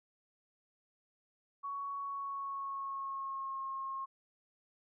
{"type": "tone with pitch glide", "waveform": "sine", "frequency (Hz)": [1117, 1077.1], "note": ["C#6", "C6"], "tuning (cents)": [13, 50], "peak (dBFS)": -37, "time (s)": [1.63, 4.06], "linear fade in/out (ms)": 20, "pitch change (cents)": -63, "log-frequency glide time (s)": [1.99, 3.61], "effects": []}